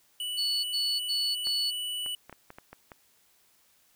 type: tone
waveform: square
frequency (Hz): 2960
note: F#7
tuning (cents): 0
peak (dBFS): -32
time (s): 0.2-2.15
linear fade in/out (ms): 2
type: tone bursts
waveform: sine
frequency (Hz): 4435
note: C#8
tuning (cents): 0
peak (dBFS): -27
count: 4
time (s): 0.37-1.711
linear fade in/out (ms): 20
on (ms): 270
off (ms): 87
type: clicks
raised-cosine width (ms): 0.5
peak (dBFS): -29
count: 8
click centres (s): 1.471 / 2.062 / 2.296 / 2.327 / 2.504 / 2.585 / 2.73 / 2.918
effects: white hiss -65 dBFS RMS until 3.95 s